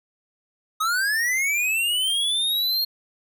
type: linear sweep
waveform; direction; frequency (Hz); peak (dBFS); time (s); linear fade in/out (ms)
square; up; 1244.5 to 4270; -21; 0.8-2.85; 10
effects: none